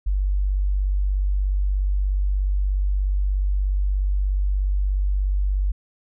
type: tone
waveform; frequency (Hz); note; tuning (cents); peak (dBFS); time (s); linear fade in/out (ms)
sine; 48.41; G1; -21; -18; 0.06-5.72; 10
effects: none